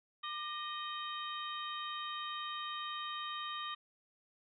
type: harmonic tone with a mistuned harmonic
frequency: 622 Hz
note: D#5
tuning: 1 cent flat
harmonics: 2 / 3 / 4 / 5 / 6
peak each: -41 / -48 / -53 / -46 / -46 dBFS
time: 0.23-3.75 s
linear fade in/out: 10 ms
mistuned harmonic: 2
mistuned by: -71 cents
effects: none